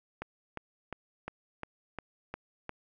click train, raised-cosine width 0.5 ms, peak -22 dBFS, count 8, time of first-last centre 0.22-2.693 s, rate 2.83 Hz, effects none

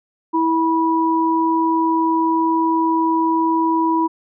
sine tone pair together, 326 / 977 Hz, E4 / B5, -19 / -19 cents, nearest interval octave + perfect fifth, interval 1900 cents, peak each -17 / -17 dBFS, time 0.33-4.08 s, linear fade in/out 20 ms, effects none

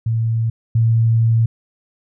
sine tone pair in turn, 113.6 / 114 Hz, A#2 / A#2, -44 / -38 cents, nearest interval unison, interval 6 cents, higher second, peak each -15 / -11 dBFS, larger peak second, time 0.06-0.5 / 0.75-1.46 s, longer second, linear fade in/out 5 ms, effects none

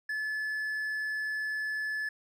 triangle tone, 1726 Hz, A6, 34 cents flat, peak -29 dBFS, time 0.09-2.09 s, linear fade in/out 5 ms, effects none

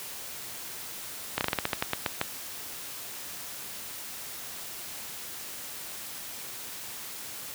slowing click train, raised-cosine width 0.3 ms, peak -9 dBFS, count 12, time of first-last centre 1.38-2.214 s, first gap 29 ms, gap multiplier 1.18, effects white hiss -40 dBFS RMS until 7.54 s + high-pass 60 Hz 12 dB/octave

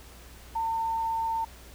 sine tone, 904 Hz, A5, 47 cents sharp, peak -26 dBFS, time 0.55-1.45 s, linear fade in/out 10 ms, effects added 60 Hz sine -48 dBFS peak until 1.74 s + pink hiss -51 dBFS RMS until 1.74 s

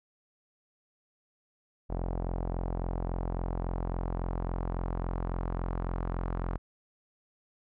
sawtooth tone with low-pass filter sweep, 43.61 Hz, F1, 2 cents flat, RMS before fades -33 dBFS, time 1.89-6.58 s, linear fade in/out 20 ms, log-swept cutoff 760 to 1200 Hz, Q 1.7, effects none

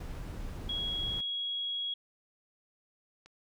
brown noise, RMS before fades -40 dBFS, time 0-1.21 s, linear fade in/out 5 ms
sine tone, 3317 Hz, G#7, 3 cents flat, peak -32 dBFS, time 0.69-1.94 s, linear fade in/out 5 ms
click, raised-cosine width 0.2 ms, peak -37 dBFS, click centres 3.26 s
effects none

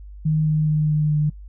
sine tone with pitch steps, 155.56 / 154.31 / 153.06 / 151.83 / 150.61 Hz, D#3 / D#3 / D#3 / D#3 / D3, 0 / -14 / -28 / -42 / +44 cents, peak -16 dBFS, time 0.25-1.3 s, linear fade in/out 10 ms, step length 210 ms, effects noise-tail reverb RT60 0.1 s tail -25 dB re dry + added 50 Hz sine -36 dBFS peak until 1.48 s

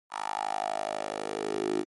10% pulse tone with high-pass filter sweep, 52 Hz, G#1, 3 cents sharp, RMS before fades -32 dBFS, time 0.1-1.85 s, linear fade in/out 50 ms, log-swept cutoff 1000 to 340 Hz, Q 5.7, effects MP3 48 kbps

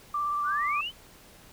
sine tone with vibrato, 1174.7 Hz, D6, in tune, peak -26 dBFS, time 0.14-0.81 s, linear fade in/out 5 ms, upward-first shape sine, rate 17 Hz, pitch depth 17 cents each way
sine exponential sweep, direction up, 1373 to 3136 Hz, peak -30 dBFS, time 0.43-0.92 s, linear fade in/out 50 ms
effects pink hiss -53 dBFS RMS until 1.52 s

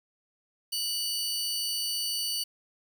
sawtooth tone pair together, 2938 / 4554 Hz, F#7 / C#8, -13 / +46 cents, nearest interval minor sixth, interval 759 cents, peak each -32 / -27 dBFS, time 0.72-2.44 s, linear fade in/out 10 ms, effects 9-bit

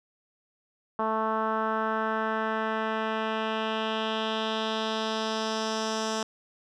10% pulse tone with low-pass filter sweep, 220 Hz, A3, in tune, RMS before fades -29 dBFS, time 0.99-6.23 s, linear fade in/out 2 ms, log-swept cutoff 1100 to 6400 Hz, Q 2.3, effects none

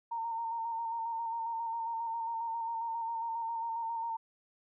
sine tone with vibrato, 917 Hz, A#5, 29 cents flat, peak -33 dBFS, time 0.11-4.17 s, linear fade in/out 10 ms, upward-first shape square, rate 7.4 Hz, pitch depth 24 cents each way, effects none

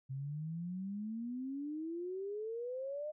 sine exponential sweep, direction up, 130.81 to 617 Hz, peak -38 dBFS, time 0.09-3.12 s, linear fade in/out 20 ms, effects none

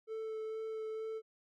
triangle tone with vibrato, 440 Hz, A4, in tune, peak -36 dBFS, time 0.07-1.22 s, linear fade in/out 50 ms, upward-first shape sine, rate 2.2 Hz, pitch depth 10 cents each way, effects none

